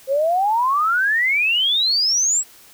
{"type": "exponential sweep", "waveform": "sine", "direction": "up", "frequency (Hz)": [522, 7910], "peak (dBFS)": -15, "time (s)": [0.07, 2.44], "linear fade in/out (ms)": 50, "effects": ["white hiss -47 dBFS RMS until 2.73 s"]}